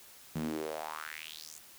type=tone with high-pass filter sweep; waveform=sawtooth; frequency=77.78 Hz; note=D#2; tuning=in tune; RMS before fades=-40 dBFS; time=0.35-1.59 s; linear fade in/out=10 ms; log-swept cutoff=170 to 7800 Hz; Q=4.2; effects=white hiss -55 dBFS RMS until 1.78 s